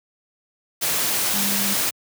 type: tone in noise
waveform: sine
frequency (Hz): 200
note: G3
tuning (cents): +35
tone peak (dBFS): -27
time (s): 1.33-1.75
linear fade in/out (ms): 20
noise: white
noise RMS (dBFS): -22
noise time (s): 0.81-1.91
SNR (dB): -8
effects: high-pass 100 Hz 12 dB/octave